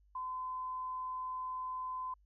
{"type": "tone", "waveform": "sine", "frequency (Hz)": 1022, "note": "C6", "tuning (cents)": -41, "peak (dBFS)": -37, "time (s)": [0.15, 2.14], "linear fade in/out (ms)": 5, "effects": ["added 50 Hz sine -64 dBFS peak until 2.25 s"]}